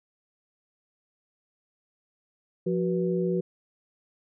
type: tone cluster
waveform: sine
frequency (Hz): 176 / 372.3 / 485.6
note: F3 / F#4 / B4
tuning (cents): +14 / +11 / -29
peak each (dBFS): -27 / -27 / -31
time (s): 2.66-3.41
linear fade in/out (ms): 10
effects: none